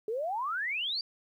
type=exponential sweep; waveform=sine; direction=up; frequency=415.3 to 4792 Hz; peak=-30 dBFS; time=0.08-1.01 s; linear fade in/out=2 ms; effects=11-bit